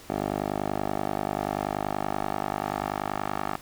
10% pulse tone with band-pass filter sweep, 50.4 Hz, G1, 49 cents sharp, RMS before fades -30 dBFS, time 0.1-3.57 s, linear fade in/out 0 ms, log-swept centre 560 to 1000 Hz, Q 1.6, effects pink hiss -48 dBFS RMS until 3.61 s

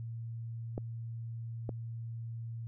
clicks, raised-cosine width 2 ms, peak -23 dBFS, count 2, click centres 0.779 / 1.692 s, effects added 115 Hz sine -38 dBFS peak until 2.67 s

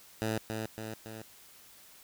10% pulse tone with echo, 110 Hz, A2, in tune, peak -22 dBFS, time 0.22-0.38 s, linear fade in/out 0 ms, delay 280 ms, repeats 3, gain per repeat -4 dB, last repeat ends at 1.22 s, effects white hiss -56 dBFS RMS until 2.03 s

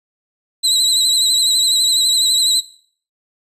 30% pulse tone with vibrato, 3961 Hz, B7, 4 cents sharp, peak -9 dBFS, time 0.63-2.61 s, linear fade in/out 20 ms, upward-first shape sine, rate 12 Hz, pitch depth 61 cents each way, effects noise-tail reverb RT60 0.5 s tail -17 dB re dry + resampled to 32000 Hz

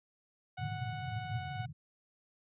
sawtooth tone, 738 Hz, F#5, 5 cents flat, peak -37 dBFS, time 0.57-1.66 s, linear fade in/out 10 ms
white band-pass noise, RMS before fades -40 dBFS, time 0.58-1.73 s, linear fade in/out 20 ms, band 100 to 140 Hz, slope 48 dB/octave
effects resampled to 8000 Hz

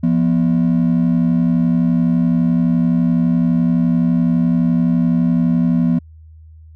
triangle ring-modulated tone, 207.7 Hz, G#3, in tune, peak -6 dBFS, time 0.03-5.99 s, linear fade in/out 10 ms, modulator 35.9 Hz, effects tanh soft clip ceiling -5 dBFS + added 79 Hz sine -38 dBFS peak until 6.75 s

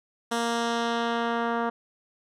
10% pulse tone with low-pass filter sweep, 233.3 Hz, A#3, 2 cents sharp, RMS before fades -27 dBFS, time 0.31-1.7 s, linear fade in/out 10 ms, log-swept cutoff 10000 to 1400 Hz, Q 0.96, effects none

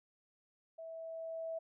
sine tone with level ramp, 653 Hz, E5, 17 cents flat, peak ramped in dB -45 to -37 dBFS, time 0.78-1.59 s, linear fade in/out 10 ms, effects none

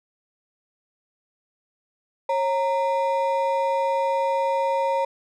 triangle ring-modulated tone, 736 Hz, F#5, 9 cents flat, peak -15 dBFS, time 2.29-5.05 s, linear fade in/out 5 ms, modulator 192 Hz, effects none

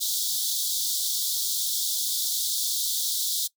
pink high-pass noise, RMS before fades -27 dBFS, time 0-3.48 s, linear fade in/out 20 ms, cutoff 3400 Hz, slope 96 dB/octave, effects noise-tail reverb RT60 0.1 s tail -21 dB re dry

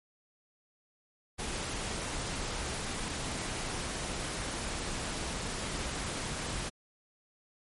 pink noise, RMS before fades -36 dBFS, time 1.38-6.7 s, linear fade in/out 20 ms, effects MP3 48 kbps

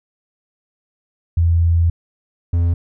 sine / triangle tone pair in turn, 84.2 / 85.47 Hz, E2 / F2, +37 / -37 cents, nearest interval unison, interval 26 cents, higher second, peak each -11 dBFS, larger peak neither, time 1.37-1.9 / 2.53-2.74 s, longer first, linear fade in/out 5 ms, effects none

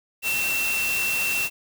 sine tone in noise, 2702 Hz, E7, 42 cents sharp, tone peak -23 dBFS, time 0.22-1.5 s, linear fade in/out 50 ms, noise white, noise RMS -29 dBFS, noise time 0.22-1.5 s, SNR +3 dB, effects none

